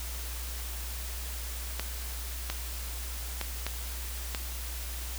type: clicks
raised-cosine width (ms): 0.2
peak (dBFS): -14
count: 5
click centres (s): 1.796 / 2.5 / 3.413 / 3.666 / 4.348
effects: added 60 Hz sine -36 dBFS peak until 5.18 s + white hiss -41 dBFS RMS until 5.18 s